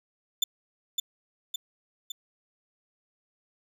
35% pulse tone with echo, 3520 Hz, A7, in tune, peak -19 dBFS, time 0.42-0.44 s, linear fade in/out 5 ms, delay 560 ms, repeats 3, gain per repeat -4 dB, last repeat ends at 2.12 s, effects none

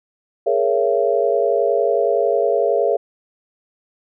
sine chord, A# half-diminished seventh, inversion third, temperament equal with one note detuned, 415.3 / 466.2 / 554.4 / 675.1 Hz, G#4 / A#4 / C#5 / E5, 0 / 0 / 0 / +41 cents, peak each -20 dBFS, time 0.46-2.97 s, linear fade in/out 10 ms, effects none

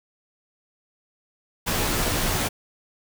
pink noise with comb filter, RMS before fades -24 dBFS, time 1.66-2.49 s, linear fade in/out 20 ms, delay 15 ms, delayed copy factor -0.65, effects none

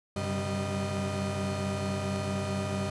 35% pulse tone cluster, 95.5 / 131.3 / 144.5 / 195.5 / 614 Hz, G2 / C3 / D3 / G3 / D#5, -45 / +6 / -28 / -4 / -23 cents, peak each -32 / -39 / -40 / -32 / -35 dBFS, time 0.16-2.9 s, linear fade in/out 5 ms, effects resampled to 24000 Hz

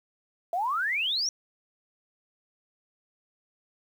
sine exponential sweep, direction up, 659.3 to 5880 Hz, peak -25 dBFS, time 0.53-1.29 s, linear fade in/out 2 ms, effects 9-bit

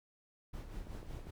brown noise with tremolo, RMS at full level -43 dBFS, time 0.53-1.31 s, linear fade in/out 10 ms, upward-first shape sine, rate 5.3 Hz, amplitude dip 55%
click train, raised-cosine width 2 ms, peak -37 dBFS, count 6, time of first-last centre 0.87-1.27 s, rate 12.5 Hz
effects none

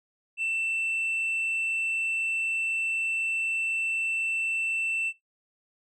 sine tone with tanh clipping, 2674 Hz, E7, 24 cents sharp, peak -26 dBFS, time 0.37-5.13 s, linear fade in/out 50 ms, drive 1 dB, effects noise-tail reverb RT60 0.2 s tail -24 dB re dry

